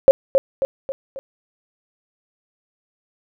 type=tone with echo; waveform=sine; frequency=540 Hz; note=C#5; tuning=45 cents flat; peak=-4 dBFS; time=0.08-0.11 s; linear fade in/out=0 ms; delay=270 ms; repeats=4; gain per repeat=-6 dB; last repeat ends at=1.19 s; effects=none